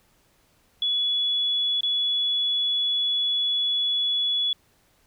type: tone with dropouts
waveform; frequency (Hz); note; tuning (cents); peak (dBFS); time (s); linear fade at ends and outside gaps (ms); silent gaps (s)
sine; 3400; G#7; +40; -21; 0.82-4.53; 2; 1.808-1.832
effects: pink hiss -63 dBFS RMS until 5.06 s

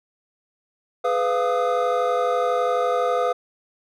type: tone cluster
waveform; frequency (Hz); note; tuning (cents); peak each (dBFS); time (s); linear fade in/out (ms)
triangle; 421.4 / 500 / 694 / 1222 / 1274; G#4 / B4 / F5 / D#6 / D#6; +25 / +21 / -11 / -32 / +41; -28 / -20 / -22 / -26 / -28; 1.04-3.33; 10
effects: none

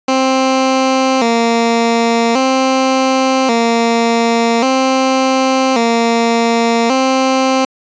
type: tone with vibrato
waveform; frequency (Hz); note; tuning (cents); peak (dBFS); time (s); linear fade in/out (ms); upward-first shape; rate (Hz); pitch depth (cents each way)
15% pulse; 246.9; B3; 0; -4; 0.08-7.65; 5; square; 0.44; 110
effects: resampled to 16000 Hz

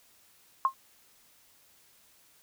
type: tone with exponential decay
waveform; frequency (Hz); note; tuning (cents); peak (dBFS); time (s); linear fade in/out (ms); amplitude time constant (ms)
sine; 1067; C6; +34; -17; 0.65-0.74; 1; 18
effects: white hiss -62 dBFS RMS until 2.42 s

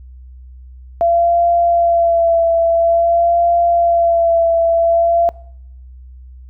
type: tone with vibrato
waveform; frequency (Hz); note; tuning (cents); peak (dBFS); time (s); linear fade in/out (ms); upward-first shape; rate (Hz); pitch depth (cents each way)
sine; 678; E5; +49; -10; 1.01-5.29; 0; sine; 0.49; 25
effects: noise-tail reverb RT60 0.7 s tail -22 dB re dry + added 63 Hz sine -34 dBFS peak until 6.49 s

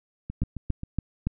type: two click trains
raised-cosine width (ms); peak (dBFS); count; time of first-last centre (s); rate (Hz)
5; -13 / -21; 4 / 5; 0.42-1.27 / 0.3-0.834; 3.53 / 7.49
effects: none

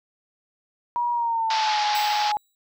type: tone with pitch glide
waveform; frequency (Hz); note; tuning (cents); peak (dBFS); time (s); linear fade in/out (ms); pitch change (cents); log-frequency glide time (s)
sine; 958 to 838.8; A#5 to G#5; +47 to +17; -21; 0.96-2.37; 0; -230; 1.12-1.81
type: band-pass noise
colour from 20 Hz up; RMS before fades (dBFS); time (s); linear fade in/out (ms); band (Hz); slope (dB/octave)
white; -28; 1.5-2.32; 5; 660 to 5300; 48
type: tone with exponential decay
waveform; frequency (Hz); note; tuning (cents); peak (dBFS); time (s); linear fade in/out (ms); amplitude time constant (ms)
10% pulse; 3890; B7; -27; -24; 1.95-2.55; 1; 130
effects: none

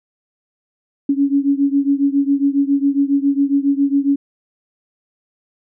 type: beating tone pair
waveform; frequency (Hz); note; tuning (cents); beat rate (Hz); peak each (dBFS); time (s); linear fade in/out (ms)
sine; 277.2 / 284.5; C#4 / C#4; 0 / +45; 7.3; -15 / -17; 1.09-4.16; 5
effects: none

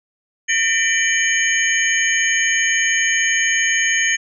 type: tone cluster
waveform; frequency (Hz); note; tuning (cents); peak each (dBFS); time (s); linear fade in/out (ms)
sine; 1813 / 1986 / 2331 / 3020 / 6550; A#6 / B6 / D7 / F#7 / G#8; -49 / +9 / -14 / +35 / -25; -18 / -26 / -22 / -24 / -21; 0.48-4.17; 20
effects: none

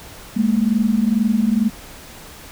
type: tone pair together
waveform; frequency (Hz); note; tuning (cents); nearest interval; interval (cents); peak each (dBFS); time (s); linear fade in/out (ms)
sine; 207.7 / 229.9; G#3 / A#3; 0 / -24; major second; 176; -17; 0.36-1.7; 10
effects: pink hiss -39 dBFS RMS until 2.51 s

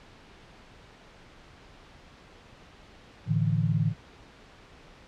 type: chord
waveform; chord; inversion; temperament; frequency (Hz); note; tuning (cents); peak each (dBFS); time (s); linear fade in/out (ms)
sine; A suspended fourth; none; equal; 110 / 146.83 / 164.81; A2 / D3 / E3; 0 / 0 / 0; -27; 3.26-3.94; 50
effects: pink hiss -52 dBFS RMS until 5.07 s + low-pass 4000 Hz 12 dB/octave

